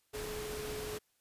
sine tone in noise, 425.2 Hz, G#4, 41 cents sharp, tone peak -40 dBFS, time 0.13-0.99 s, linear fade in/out 20 ms, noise pink, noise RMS -43 dBFS, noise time 0.13-0.99 s, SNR 0 dB, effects white hiss -75 dBFS RMS until 1.2 s + resampled to 32000 Hz

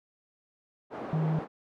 pink band-pass noise, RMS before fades -38 dBFS, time 0.9-1.48 s, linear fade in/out 50 ms, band 300 to 910 Hz, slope 12 dB/octave
sine tone, 158 Hz, D#3, 27 cents sharp, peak -25 dBFS, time 1.13-1.39 s, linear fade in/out 2 ms
effects none

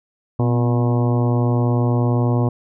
harmonic tone with a mistuned harmonic, 120.2 Hz, B2, 46 cents flat, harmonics 1 / 2 / 3 / 4 / 5 / 6 / 7 / 8 / 9, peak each -16 / -22 / -26 / -28 / -30 / -32 / -33 / -34 / -35 dBFS, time 0.39-2.49 s, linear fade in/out 5 ms, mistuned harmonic 2, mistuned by +61 cents, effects none

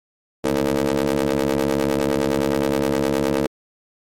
20% pulse ring-modulated tone, 69.3 Hz, C#2, in tune, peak -10 dBFS, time 0.44-3.47 s, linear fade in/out 5 ms, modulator 386 Hz, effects MP3 64 kbps

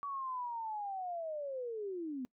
sine linear sweep, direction down, 1142 to 243.4 Hz, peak -37 dBFS, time 0.03-2.25 s, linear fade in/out 0 ms, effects noise-tail reverb RT60 0.1 s tail -23 dB re dry

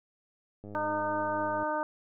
click train, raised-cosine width 2 ms, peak -32 dBFS, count 103, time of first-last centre 0.64-1.63 s, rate 103 Hz
harmonic tone, 304.8 Hz, D#4, 36 cents flat, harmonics 1 / 2 / 3 / 4 / 5, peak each -38 / -33 / -32 / -37 / -38 dBFS, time 0.75-1.83 s, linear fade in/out 0 ms
effects none

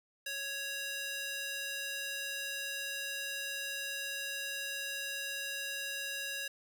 square tone with high-pass filter, 554.4 Hz, C#5, in tune, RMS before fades -39 dBFS, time 0.26-6.48 s, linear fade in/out 5 ms, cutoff 2000 Hz, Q 1.1, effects none

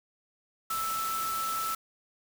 sine tone in noise, 1318.5 Hz, E6, in tune, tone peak -30 dBFS, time 0.7-1.75 s, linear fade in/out 5 ms, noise white, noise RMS -37 dBFS, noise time 0.7-1.75 s, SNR +4 dB, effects none

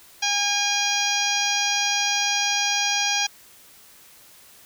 harmonic tone, 814 Hz, G#5, 35 cents flat, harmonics 1 / 2 / 3 / 4 / 5 / 6 / 7 / 8, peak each -28 / -30 / -27 / -27 / -32 / -29 / -27 / -32 dBFS, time 0.22-3.27 s, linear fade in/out 10 ms, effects white hiss -50 dBFS RMS until 4.65 s

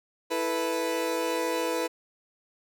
30% pulse chord, E suspended fourth, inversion none, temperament equal, 329.6 / 440 / 493.9 Hz, E4 / A4 / B4, 0 / 0 / 0 cents, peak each -29 / -32 / -26 dBFS, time 0.3-1.88 s, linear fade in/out 20 ms, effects none

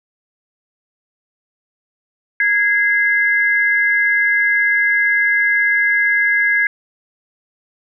sine tone pair together, 1653 / 2068 Hz, G#6 / C7, -9 / -21 cents, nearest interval major third, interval 388 cents, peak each -14 / -16 dBFS, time 2.4-6.67 s, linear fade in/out 2 ms, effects none

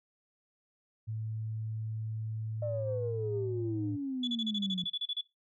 sine tone, 110 Hz, A2, in tune, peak -34 dBFS, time 1.07-3.97 s, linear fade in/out 20 ms
sine exponential sweep, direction down, 609 to 177.5 Hz, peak -32 dBFS, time 2.62-4.84 s, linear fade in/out 5 ms
sine tone bursts, 3433 Hz, A7, 43 cents flat, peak -31 dBFS, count 13, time 4.23-5.211 s, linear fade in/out 5 ms, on 45 ms, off 33 ms
effects noise-tail reverb RT60 0.2 s tail -17 dB re dry + tanh soft clip ceiling -22 dBFS

